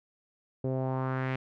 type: tone with low-pass filter sweep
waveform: sawtooth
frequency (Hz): 130.81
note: C3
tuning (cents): 0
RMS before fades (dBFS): -31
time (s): 0.64-1.36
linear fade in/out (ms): 5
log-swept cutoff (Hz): 460 to 2400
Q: 2.3
effects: none